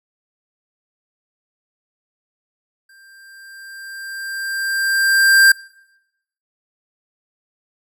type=tone with exponential growth; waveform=square; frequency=1584 Hz; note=G6; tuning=18 cents sharp; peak=-7 dBFS; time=2.89-5.52 s; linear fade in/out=5 ms; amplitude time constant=570 ms; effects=noise-tail reverb RT60 0.9 s tail -24 dB re dry